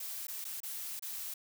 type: noise with dropouts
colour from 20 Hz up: blue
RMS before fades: -41 dBFS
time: 0-1.34 s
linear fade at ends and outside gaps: 5 ms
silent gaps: 0.27-0.281 / 0.444-0.45 / 0.604-0.632 / 0.995-1.023 s
effects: none